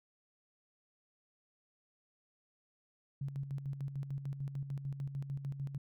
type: tone with tremolo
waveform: sine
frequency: 138.59 Hz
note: C#3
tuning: in tune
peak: -35 dBFS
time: 3.21-5.78 s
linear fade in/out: 5 ms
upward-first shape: square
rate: 6.7 Hz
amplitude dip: 60%
effects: none